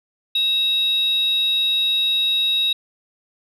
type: tone pair together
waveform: sine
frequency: 2667 / 3794 Hz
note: E7 / A#7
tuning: +20 / +30 cents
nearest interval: tritone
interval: 610 cents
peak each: -27 / -15 dBFS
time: 0.35-2.73 s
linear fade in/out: 5 ms
effects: tanh soft clip ceiling -13 dBFS